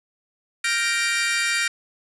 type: chord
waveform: sawtooth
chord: G minor seventh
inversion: third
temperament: equal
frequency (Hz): 1396.9 / 1568 / 1864.7 / 2349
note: F6 / G6 / Bb6 / D7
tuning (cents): 0 / 0 / 0 / 0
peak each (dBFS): -24 / -26 / -21 / -21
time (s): 0.64-1.68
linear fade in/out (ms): 5
effects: resampled to 24000 Hz + 9-bit